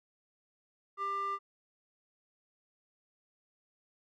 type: tone with band-pass filter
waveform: square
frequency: 396.8 Hz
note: G4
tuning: 21 cents sharp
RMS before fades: -35 dBFS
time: 0.97-1.39 s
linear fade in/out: 50 ms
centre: 1300 Hz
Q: 6.7
effects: none